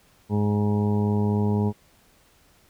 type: harmonic tone with a mistuned harmonic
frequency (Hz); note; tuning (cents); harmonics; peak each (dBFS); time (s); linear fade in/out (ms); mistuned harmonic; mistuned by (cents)
103.83; G#2; 0; 1 / 2 / 3 / 4 / 5 / 6 / 7 / 8 / 9; -23 / -23 / -36 / -29 / -42 / -44 / -44 / -37 / -38; 0.29-1.73; 50; 9; +29
effects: pink hiss -59 dBFS RMS until 2.69 s